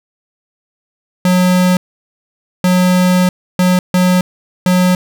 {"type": "tone bursts at uneven times", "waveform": "square", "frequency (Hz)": 181.8, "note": "F#3", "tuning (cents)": -30, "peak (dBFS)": -9, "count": 5, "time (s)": [[1.25, 1.77], [2.64, 3.29], [3.59, 3.79], [3.94, 4.21], [4.66, 4.95]], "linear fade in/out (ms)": 2, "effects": []}